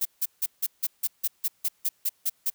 violet noise bursts, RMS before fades -25 dBFS, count 13, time 0.01-2.502 s, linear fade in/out 10 ms, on 44 ms, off 160 ms, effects white hiss -67 dBFS RMS until 2.54 s

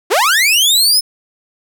sawtooth linear sweep, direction up, 311.1 to 5270 Hz, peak -6 dBFS, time 0.1-1.01 s, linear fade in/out 20 ms, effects none

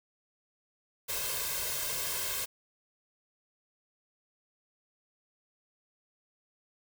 white noise with comb filter, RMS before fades -34 dBFS, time 1.08-2.46 s, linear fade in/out 20 ms, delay 1.9 ms, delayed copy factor +0.85, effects none

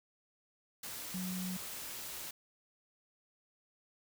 sine tone in noise, 184.1 Hz, F#3, 8 cents flat, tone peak -37 dBFS, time 1.14-1.57 s, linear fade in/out 5 ms, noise white, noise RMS -44 dBFS, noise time 0.83-2.31 s, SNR +4 dB, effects none

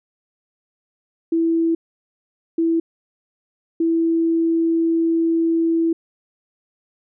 sine tone bursts at uneven times, 330 Hz, E4, 2 cents sharp, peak -15 dBFS, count 3, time 1.32-1.75 / 2.58-2.8 / 3.8-5.93 s, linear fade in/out 5 ms, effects none

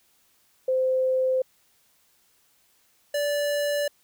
sine / square tone pair in turn, 518 / 581.4 Hz, C5 / D5, -17 / -18 cents, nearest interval major second, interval 199 cents, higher second, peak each -20 / -24 dBFS, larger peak first, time 0.68-1.42 / 3.14-3.88 s, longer neither, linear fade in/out 5 ms, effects white hiss -64 dBFS RMS until 4.03 s

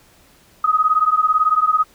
sine beating tone pair, 1248 / 1266 Hz, D#6 / D#6, +5 / +30 cents, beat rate 18 Hz, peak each -16 dBFS, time 0.64-1.84 s, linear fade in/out 5 ms, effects pink hiss -52 dBFS RMS until 1.94 s

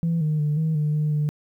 sine tone with pitch steps, 166.6 / 153.4 / 149.1 / 158.8 / 150.3 / 151.6 / 149.6 Hz, E3 / D#3 / D3 / D#3 / D3 / D#3 / D3, +19 / -24 / +27 / +36 / +40 / -45 / +32 cents, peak -18 dBFS, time 0.03-1.29 s, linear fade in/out 0 ms, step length 180 ms, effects tanh soft clip ceiling -17 dBFS + 10-bit

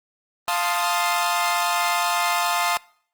sawtooth chord, F dominant seventh, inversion none, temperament equal, 698.5 / 880 / 1046.5 / 1244.5 Hz, F5 / A5 / C6 / Eb6, 0 / 0 / 0 / 0 cents, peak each -21 / -22 / -22 / -23 dBFS, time 0.48-2.77 s, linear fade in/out 0 ms, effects noise-tail reverb RT60 0.6 s tail -25 dB re dry + Opus 24 kbps

